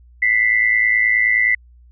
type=tone pair together; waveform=sine; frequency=1983.4 / 2093 Hz; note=B6 / C7; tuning=+7 / 0 cents; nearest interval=minor second; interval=93 cents; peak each=-14 / -18 dBFS; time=0.22-1.55 s; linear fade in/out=5 ms; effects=added 60 Hz sine -44 dBFS peak until 1.91 s